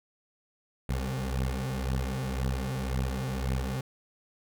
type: beating tone pair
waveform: 20% pulse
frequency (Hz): 64.3 / 66.2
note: C2 / C2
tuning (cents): -30 / +21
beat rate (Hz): 1.9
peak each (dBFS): -27 / -27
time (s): 0.89-3.81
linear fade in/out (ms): 5
effects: none